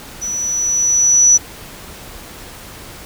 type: tone with level ramp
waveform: sine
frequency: 5920 Hz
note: F#8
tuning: in tune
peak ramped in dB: -20 to -5 dBFS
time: 0.21-1.38 s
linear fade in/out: 20 ms
effects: pink hiss -35 dBFS RMS until 3.05 s